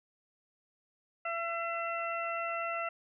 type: harmonic tone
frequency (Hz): 674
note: E5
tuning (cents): +38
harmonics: 1 / 2 / 3 / 4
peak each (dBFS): -37 / -36 / -42 / -40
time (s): 1.25-2.89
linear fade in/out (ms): 5
effects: none